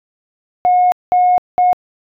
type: tone bursts at uneven times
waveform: sine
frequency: 723 Hz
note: F#5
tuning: 40 cents flat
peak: -7 dBFS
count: 3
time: 0.65-0.92 / 1.12-1.38 / 1.58-1.73 s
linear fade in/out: 0 ms
effects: tanh soft clip ceiling -5 dBFS